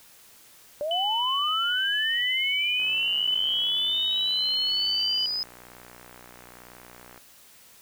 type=linear sweep; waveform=sine; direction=up; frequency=573 to 5060 Hz; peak=-26 dBFS; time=0.81-5.43 s; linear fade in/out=0 ms
type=tone; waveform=sine; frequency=3002 Hz; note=F#7; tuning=24 cents sharp; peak=-25 dBFS; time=0.91-5.26 s; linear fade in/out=2 ms
type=click train; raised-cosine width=0.5 ms; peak=-31 dBFS; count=268; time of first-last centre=2.8-7.177 s; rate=61 Hz
effects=white hiss -53 dBFS RMS until 7.81 s